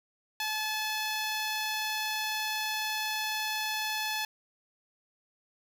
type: tone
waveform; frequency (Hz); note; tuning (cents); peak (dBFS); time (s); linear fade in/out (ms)
10% pulse; 862; A5; -36; -22; 0.4-4.25; 2
effects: none